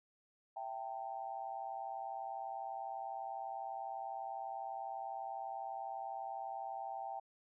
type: tone with amplitude modulation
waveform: sine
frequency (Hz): 784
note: G5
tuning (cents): 0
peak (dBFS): -36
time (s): 0.56-7.2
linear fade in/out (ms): 10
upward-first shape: sine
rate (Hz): 120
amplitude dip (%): 100
effects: none